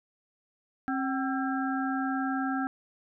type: harmonic tone with a mistuned harmonic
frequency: 268.1 Hz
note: C4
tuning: 42 cents sharp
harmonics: 1 / 3 / 5 / 6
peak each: -29 / -34 / -36 / -37 dBFS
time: 0.88-2.67 s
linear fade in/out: 0 ms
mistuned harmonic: 3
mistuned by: -82 cents
effects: none